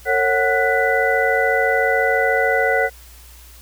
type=tone cluster; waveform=sine; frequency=454.1 / 548 / 741 / 1475 / 1991 Hz; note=A#4 / C#5 / F#5 / F#6 / B6; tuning=-45 / -20 / +2 / -6 / +14 cents; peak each=-21 dBFS; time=0.05-2.9 s; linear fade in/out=50 ms; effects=added 60 Hz sine -42 dBFS peak until 3.61 s + white hiss -46 dBFS RMS until 3.61 s